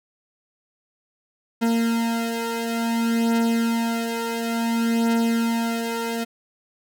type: beating tone pair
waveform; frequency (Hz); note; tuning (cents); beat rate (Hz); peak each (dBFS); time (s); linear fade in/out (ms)
40% pulse; 230 / 230.57; A#3 / A#3; -23 / -19; 0.57; -25 / -21; 1.61-6.25; 20
effects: none

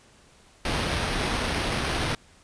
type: noise with sample-and-hold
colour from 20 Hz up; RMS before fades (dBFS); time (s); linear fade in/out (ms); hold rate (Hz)
pink; -27; 0.65-2.15; 2; 7350
effects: pink hiss -56 dBFS RMS until 2.43 s + resampled to 22050 Hz

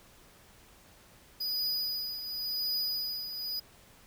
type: tone with tremolo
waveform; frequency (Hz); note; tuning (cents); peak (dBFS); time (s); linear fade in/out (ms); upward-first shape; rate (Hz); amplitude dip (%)
square; 4943; D#8; -12; -29; 1.4-3.6; 10; triangle; 0.92; 65
effects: pink hiss -58 dBFS RMS until 4.06 s

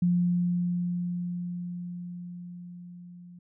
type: tone with level ramp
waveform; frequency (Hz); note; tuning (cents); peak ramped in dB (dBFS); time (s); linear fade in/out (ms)
sine; 176.2; F3; +16; -20 to -45; 0.02-3.39; 5
effects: none

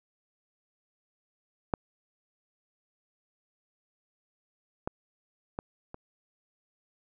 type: clicks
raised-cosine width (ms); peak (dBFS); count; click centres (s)
1; -12 / -17 / -19 / -27; 4; 1.738 / 4.875 / 5.589 / 5.944
effects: none

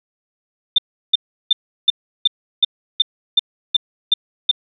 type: tone bursts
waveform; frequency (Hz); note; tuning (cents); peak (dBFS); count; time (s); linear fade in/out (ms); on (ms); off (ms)
sine; 3582; A7; +30; -8; 11; 0.76-4.513; 5; 23; 350
effects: none

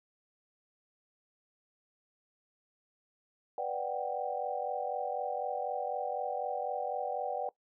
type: chord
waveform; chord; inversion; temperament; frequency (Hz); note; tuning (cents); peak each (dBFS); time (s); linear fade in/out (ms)
sine; G major seventh; first; equal; 493.9 / 587.3 / 740 / 784; B4 / D5 / F#5 / G5; 0 / 0 / 0 / 0; -39 / -38 / -37 / -37; 3.58-7.49; 2
effects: noise-tail reverb RT60 0.1 s tail -20 dB re dry

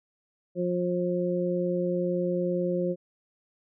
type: harmonic tone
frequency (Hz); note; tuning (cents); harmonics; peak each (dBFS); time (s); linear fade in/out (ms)
177.9; F3; +32; 1 / 2 / 3; -29 / -29 / -29; 0.55-2.96; 50
effects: none

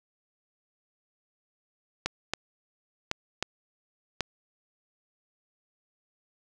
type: clicks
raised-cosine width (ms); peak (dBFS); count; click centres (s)
0.2; -10; 5; 2.06 / 2.336 / 3.114 / 3.426 / 4.207
effects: none

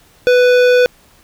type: tone with hard clipping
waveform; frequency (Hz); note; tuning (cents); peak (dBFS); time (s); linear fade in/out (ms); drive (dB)
sine; 495.6; B4; +6; -9; 0.27-0.86; 0; 15
effects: pink hiss -49 dBFS RMS until 1.23 s

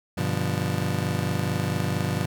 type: chord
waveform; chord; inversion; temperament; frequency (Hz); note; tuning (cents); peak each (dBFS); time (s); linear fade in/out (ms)
35% pulse; G dominant seventh; none; just; 98 / 122.5 / 147 / 176.4; G2 / B2 / D3 / F3; 0 / -14 / +2 / +18; -28; 0.17-2.26; 10
effects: none

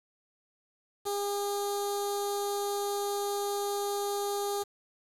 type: tone with notch filter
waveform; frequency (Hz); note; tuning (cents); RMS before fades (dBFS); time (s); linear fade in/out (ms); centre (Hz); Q
15% pulse; 405; G#4; -43; -32; 1.05-4.64; 20; 1900; 0.53
effects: resampled to 32000 Hz + 8-bit

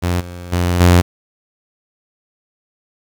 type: tone with level steps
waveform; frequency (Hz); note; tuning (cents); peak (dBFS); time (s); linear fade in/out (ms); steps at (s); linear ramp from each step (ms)
sawtooth; 88.3; F2; +20; -11 / -25 / -10 / -3; 0.02-1.02; 20; 0.2 / 0.52 / 0.8; 10
effects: 7-bit

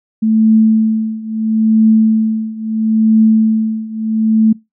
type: tone with tremolo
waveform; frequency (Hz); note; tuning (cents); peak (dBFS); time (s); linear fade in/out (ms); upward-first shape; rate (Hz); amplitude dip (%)
sine; 220; A3; 0; -5; 0.22-4.53; 10; triangle; 0.75; 90
effects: noise-tail reverb RT60 0.2 s tail -22 dB re dry

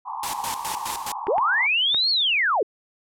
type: band-pass noise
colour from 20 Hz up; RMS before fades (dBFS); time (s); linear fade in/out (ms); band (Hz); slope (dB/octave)
pink; -31; 0.05-1.67; 20; 810 to 1100; 96
type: noise with tremolo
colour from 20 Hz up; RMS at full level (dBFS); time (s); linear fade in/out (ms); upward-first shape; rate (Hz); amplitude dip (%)
white; -29; 0.23-1.12; 2; square; 4.8; 75
type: clicks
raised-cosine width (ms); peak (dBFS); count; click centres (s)
0.5; -17; 3; 1.27 / 1.382 / 1.946
type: linear two-way sweep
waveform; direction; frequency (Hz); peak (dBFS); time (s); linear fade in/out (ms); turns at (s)
sine; up then down; 349.2 to 4429 to 349.2; -18; 1.28-2.63; 5; 2.1
effects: low-pass 12000 Hz 12 dB/octave

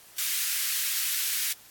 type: high-pass noise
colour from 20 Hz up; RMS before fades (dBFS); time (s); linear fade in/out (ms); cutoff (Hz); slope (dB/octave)
white; -28; 0.18-1.53; 5; 1600; 24
effects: white hiss -52 dBFS RMS until 1.7 s + AAC 64 kbps

